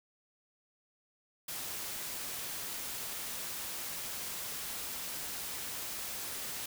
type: noise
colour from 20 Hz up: white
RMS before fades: -40 dBFS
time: 1.48-6.66 s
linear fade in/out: 5 ms
effects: none